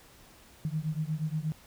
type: beating tone pair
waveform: sine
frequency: 152 / 160.4 Hz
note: D#3 / E3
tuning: -40 / -47 cents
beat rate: 8.4 Hz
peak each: -32 / -33 dBFS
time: 0.65-1.52 s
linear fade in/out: 0 ms
effects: pink hiss -56 dBFS RMS until 1.66 s